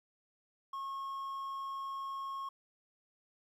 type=tone; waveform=triangle; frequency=1088 Hz; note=C#6; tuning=33 cents flat; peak=-36 dBFS; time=0.73-2.49 s; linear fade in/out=5 ms; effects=12-bit